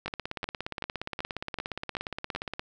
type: two click trains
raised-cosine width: 0.3 ms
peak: -16 / -17 dBFS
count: 7 / 44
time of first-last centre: 0.06-2.35 / 0.08-2.595 s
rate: 2.62 / 17.1 Hz
effects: none